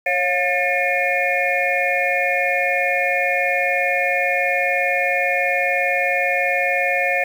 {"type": "tone cluster", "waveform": "sine", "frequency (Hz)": [548, 709, 1779, 2166, 2423], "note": ["C#5", "F5", "A6", "C#7", "D#7"], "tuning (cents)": [-20, 26, 19, -41, -47], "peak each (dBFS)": -23, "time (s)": [0.06, 7.24], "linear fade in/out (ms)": 5, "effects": ["7-bit"]}